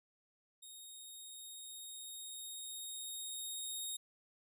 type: tone with level ramp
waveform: 10% pulse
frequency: 3729 Hz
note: A#7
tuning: in tune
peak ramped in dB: -43 to -31 dBFS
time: 0.62-3.97 s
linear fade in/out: 10 ms
effects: resampled to 32000 Hz